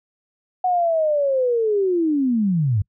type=linear sweep; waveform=sine; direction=down; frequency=742 to 92.8 Hz; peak=-16 dBFS; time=0.64-2.82 s; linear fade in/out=5 ms; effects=noise-tail reverb RT60 0.1 s tail -26 dB re dry